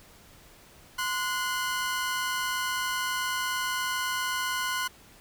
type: tone pair together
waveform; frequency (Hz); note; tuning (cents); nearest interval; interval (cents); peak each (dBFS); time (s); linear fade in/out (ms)
sawtooth; 1034 / 1461.2; C6 / F#6; -21 / -22; tritone; 599; -27; 0.98-4.88; 10
effects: pink hiss -54 dBFS RMS until 5.2 s